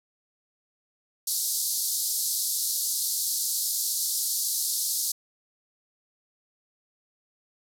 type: band-pass noise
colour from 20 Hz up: white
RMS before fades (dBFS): -28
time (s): 1.27-5.12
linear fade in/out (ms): 5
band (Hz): 4100 to 14000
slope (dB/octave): 48
effects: none